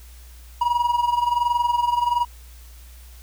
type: tone with amplitude modulation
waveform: triangle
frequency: 960 Hz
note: B5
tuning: 49 cents flat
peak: -13 dBFS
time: 0.61-2.25 s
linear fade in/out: 5 ms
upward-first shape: sine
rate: 21.3 Hz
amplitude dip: 75%
effects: added 60 Hz sine -41 dBFS peak until 3.22 s + white hiss -51 dBFS RMS until 3.22 s